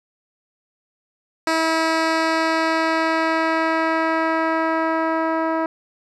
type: tone with low-pass filter sweep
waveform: 10% pulse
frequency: 323.3 Hz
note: E4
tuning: 34 cents flat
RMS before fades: -20 dBFS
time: 1.47-5.66 s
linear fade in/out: 2 ms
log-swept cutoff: 7300 to 1100 Hz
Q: 0.77
effects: none